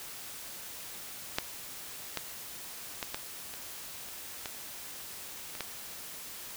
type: clicks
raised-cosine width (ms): 0.2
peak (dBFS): -10 / -14 / -16 / -16 / -26 / -29 / -19 / -24 / -16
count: 9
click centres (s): 1.385 / 2.173 / 3.028 / 3.145 / 3.539 / 4.087 / 4.458 / 5.552 / 5.607
effects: white hiss -44 dBFS RMS until 6.56 s